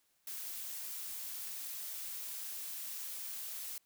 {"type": "noise", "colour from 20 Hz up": "blue", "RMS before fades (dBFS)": -43, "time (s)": [0.27, 3.78], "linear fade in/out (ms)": 2, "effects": ["white hiss -75 dBFS RMS until 3.85 s"]}